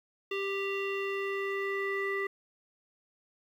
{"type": "tone with low-pass filter sweep", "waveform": "square", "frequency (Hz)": 393.9, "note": "G4", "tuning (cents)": 8, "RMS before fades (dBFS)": -33, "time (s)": [0.31, 2.27], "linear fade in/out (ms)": 5, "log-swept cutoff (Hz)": [3000, 1900], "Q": 4.5, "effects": ["10-bit"]}